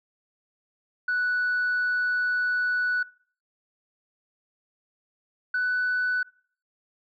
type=tone pair in turn; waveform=sine; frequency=1480 / 1492 Hz; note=F#6 / F#6; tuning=0 / +14 cents; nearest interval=unison; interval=14 cents; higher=second; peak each=-21 dBFS; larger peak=neither; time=1.08-3.03 / 5.54-6.23 s; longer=first; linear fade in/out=5 ms; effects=noise-tail reverb RT60 0.5 s tail -23 dB re dry + tanh soft clip ceiling -20 dBFS